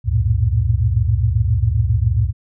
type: tone cluster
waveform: sine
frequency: 67.5 / 90.1 / 108.3 / 115.7 Hz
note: C#2 / F#2 / A2 / A#2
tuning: -45 / -45 / -27 / -13 cents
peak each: -19 dBFS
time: 0.04-2.33 s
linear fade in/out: 50 ms
effects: none